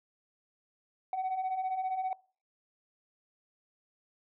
sine beating tone pair, 740 / 755 Hz, F#5 / F#5, 0 / +35 cents, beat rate 15 Hz, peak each -35 / -30 dBFS, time 1.13-2.13 s, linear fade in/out 2 ms, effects noise-tail reverb RT60 0.4 s tail -24 dB re dry + tanh soft clip ceiling -28 dBFS

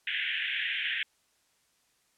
pink band-pass noise, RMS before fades -32 dBFS, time 0.07-1.03 s, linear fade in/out 2 ms, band 1600 to 3400 Hz, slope 96 dB/octave, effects white hiss -70 dBFS RMS until 2.17 s + low-pass 10000 Hz 12 dB/octave

